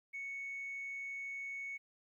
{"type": "tone", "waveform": "sine", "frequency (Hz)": 2217, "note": "C#7", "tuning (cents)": 0, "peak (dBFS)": -39, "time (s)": [0.13, 1.78], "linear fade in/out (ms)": 20, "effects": ["tanh soft clip ceiling -37 dBFS", "13-bit"]}